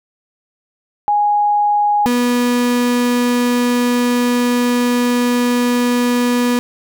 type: tone pair in turn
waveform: sine / 35% pulse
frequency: 828 / 243.9 Hz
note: G#5 / B3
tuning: -5 / -21 cents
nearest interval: octave + major sixth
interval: 2116 cents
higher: first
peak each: -11 dBFS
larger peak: neither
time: 1.08-2.06 / 2.06-6.59 s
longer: second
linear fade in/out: 0 ms
effects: none